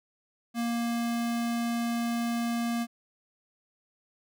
square tone, 234.5 Hz, A#3, 11 cents sharp, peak -28 dBFS, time 0.54-2.87 s, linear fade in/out 50 ms, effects none

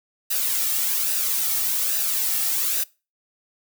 blue noise with flanger, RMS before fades -23 dBFS, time 0.3-2.84 s, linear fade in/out 10 ms, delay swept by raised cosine 0.91 to 2.01 ms, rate 1.2 Hz, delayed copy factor -0.55, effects noise-tail reverb RT60 0.3 s tail -23 dB re dry

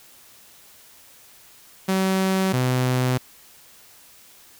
sawtooth tone pair in turn, 190 / 127.15 Hz, F#3 / C3, +46 / -49 cents, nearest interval perfect fifth, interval 695 cents, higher first, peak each -15 dBFS, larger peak neither, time 1.88-2.53 / 2.53-3.18 s, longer neither, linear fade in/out 10 ms, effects white hiss -50 dBFS RMS until 4.59 s

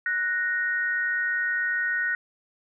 sine tone pair together, 1478.3 / 1864.7 Hz, F#6 / A#6, -2 / 0 cents, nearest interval major third, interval 402 cents, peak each -26 dBFS, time 0.06-2.15 s, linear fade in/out 2 ms, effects none

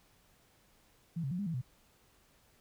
sine tone with pitch steps, 167.2 / 135.2 / 178 / 203.1 / 165.3 / 125.7 Hz, E3 / C#3 / F3 / G#3 / E3 / B2, +25 / -43 / +33 / -38 / +5 / +31 cents, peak -33 dBFS, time 1.16-1.616 s, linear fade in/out 10 ms, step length 76 ms, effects pink hiss -67 dBFS RMS until 2.6 s

